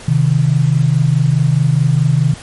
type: tone pair together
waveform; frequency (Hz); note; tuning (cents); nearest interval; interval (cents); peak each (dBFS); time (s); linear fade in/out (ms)
sine; 130.81 / 155.56; C3 / D#3; 0 / 0; minor third; 300; -12; 0.08-2.34; 5
effects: pink hiss -34 dBFS RMS until 2.42 s + MP3 48 kbps